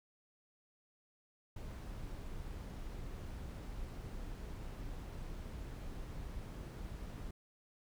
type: noise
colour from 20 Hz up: brown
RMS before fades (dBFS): -45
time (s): 1.56-7.31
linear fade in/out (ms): 5
effects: none